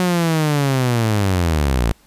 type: linear sweep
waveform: sawtooth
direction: down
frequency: 183.4 to 53 Hz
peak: -11 dBFS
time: 0-1.92 s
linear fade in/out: 0 ms
effects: pink hiss -53 dBFS RMS until 2.06 s + resampled to 32000 Hz